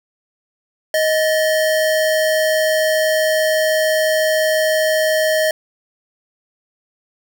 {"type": "tone pair together", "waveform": "square", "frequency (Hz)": [627.3, 1756], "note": ["D#5", "A6"], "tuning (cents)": [14, -4], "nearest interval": "octave + tritone", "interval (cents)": 1782, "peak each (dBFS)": [-15, -24], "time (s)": [0.94, 5.51], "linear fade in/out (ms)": 2, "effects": []}